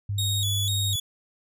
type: tone with pitch glide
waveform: sine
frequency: 100.9 to 100.2 Hz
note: G#2 to G2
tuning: -49 to +38 cents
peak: -25 dBFS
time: 0.09-0.96 s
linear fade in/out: 5 ms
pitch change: -13 cents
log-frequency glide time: 0.48-0.85 s
type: tone with vibrato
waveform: sawtooth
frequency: 3576 Hz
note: A7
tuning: 27 cents sharp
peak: -23 dBFS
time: 0.18-1 s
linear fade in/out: 5 ms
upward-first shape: square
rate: 2 Hz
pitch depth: 81 cents each way
effects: none